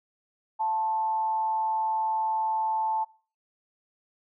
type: tone with frequency modulation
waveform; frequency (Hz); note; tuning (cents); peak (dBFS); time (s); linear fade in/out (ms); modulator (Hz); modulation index
sine; 880; A5; 0; -24; 0.59-3.05; 20; 185; 0.27
effects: noise-tail reverb RT60 0.4 s tail -22 dB re dry